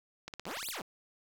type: click train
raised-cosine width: 0.2 ms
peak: -24 dBFS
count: 8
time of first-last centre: 0.28-0.687 s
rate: 17.2 Hz
type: exponential two-way sweep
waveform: 10% pulse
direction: up then down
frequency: 146.2 to 4981 to 146.2 Hz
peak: -30 dBFS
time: 0.46-0.82 s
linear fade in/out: 5 ms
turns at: 0.69 s
effects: 9-bit